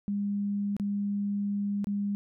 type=tone with dropouts; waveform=sine; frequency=202.5 Hz; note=G#3; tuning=43 cents flat; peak=-27 dBFS; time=0.08-2.15 s; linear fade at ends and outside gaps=0 ms; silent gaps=0.766-0.798 / 1.844-1.87 s; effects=none